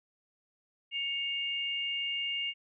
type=tone pair together; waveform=sine; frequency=2217 / 2817 Hz; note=C#7 / F7; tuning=0 / +14 cents; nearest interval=major third; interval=414 cents; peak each=-37 / -32 dBFS; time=0.91-2.54 s; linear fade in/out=50 ms; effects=none